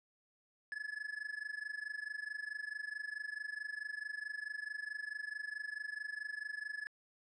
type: tone with amplitude modulation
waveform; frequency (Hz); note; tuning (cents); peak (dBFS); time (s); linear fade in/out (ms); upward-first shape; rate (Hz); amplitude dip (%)
triangle; 1710; A6; -50; -35; 0.72-6.87; 0; sine; 24.6; 90
effects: resampled to 24000 Hz